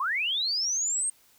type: linear sweep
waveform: sine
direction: up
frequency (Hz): 987.8 to 8640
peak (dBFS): -25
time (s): 0-1.1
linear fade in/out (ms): 5
effects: white hiss -61 dBFS RMS until 1.38 s